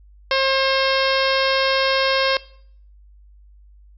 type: harmonic tone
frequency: 535 Hz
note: C5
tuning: 38 cents sharp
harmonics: 1 / 2 / 3 / 4 / 5 / 6 / 7 / 8 / 9 / 10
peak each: -20 / -23 / -25 / -26 / -27 / -28 / -28 / -29 / -30 / -30 dBFS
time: 0.31-2.37 s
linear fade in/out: 2 ms
effects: noise-tail reverb RT60 0.6 s tail -21 dB re dry + added 50 Hz sine -45 dBFS peak until 3.97 s